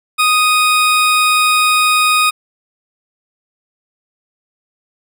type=tone; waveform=20% pulse; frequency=1244.5 Hz; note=D#6; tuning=in tune; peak=-5 dBFS; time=0.18-2.31 s; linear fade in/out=20 ms; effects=none